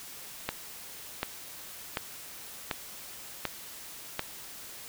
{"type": "click train", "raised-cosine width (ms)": 0.3, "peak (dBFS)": -13, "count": 6, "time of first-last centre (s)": [0.49, 4.194], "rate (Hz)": 1.35, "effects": ["white hiss -45 dBFS RMS until 4.88 s"]}